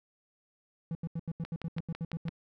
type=tone bursts; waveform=triangle; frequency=164.81 Hz; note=E3; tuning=in tune; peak=-30 dBFS; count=12; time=0.91-2.293 s; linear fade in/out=2 ms; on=41 ms; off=81 ms
type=click train; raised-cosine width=0.3 ms; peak=-25 dBFS; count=6; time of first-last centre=1.45-2.283 s; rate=6 Hz
effects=none